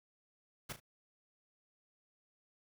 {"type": "noise with echo", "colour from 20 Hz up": "pink", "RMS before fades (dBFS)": -42, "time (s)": [0.69, 0.73], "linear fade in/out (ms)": 10, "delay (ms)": 36, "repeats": 2, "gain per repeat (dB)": -10, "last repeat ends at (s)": 0.802, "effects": []}